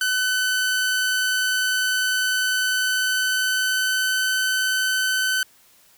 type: tone with pitch glide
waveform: sawtooth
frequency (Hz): 1510 to 1520.5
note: F#6 to F#6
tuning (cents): +35 to +47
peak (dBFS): -16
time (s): 0.01-5.43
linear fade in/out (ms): 2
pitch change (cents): +12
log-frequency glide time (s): 2.69-4.33
effects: white hiss -55 dBFS RMS until 5.97 s